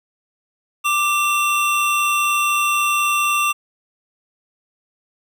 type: tone pair together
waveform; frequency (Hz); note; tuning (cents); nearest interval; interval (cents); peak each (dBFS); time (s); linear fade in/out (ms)
square; 1181 / 2716; D6 / F7; +9 / -49; octave + major second; 1442; -19 / -20; 0.84-3.53; 20
effects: none